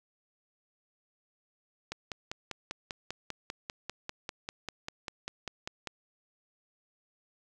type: click train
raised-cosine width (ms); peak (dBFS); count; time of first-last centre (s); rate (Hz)
0.2; -19; 21; 1.92-5.873; 5.06
effects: none